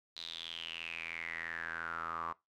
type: tone with band-pass filter sweep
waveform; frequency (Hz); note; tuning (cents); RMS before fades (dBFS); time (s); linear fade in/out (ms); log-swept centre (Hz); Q
sawtooth; 83; E2; +12; -42; 0.16-2.33; 10; 4000 to 1100; 9.1
effects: noise-tail reverb RT60 0.2 s tail -20 dB re dry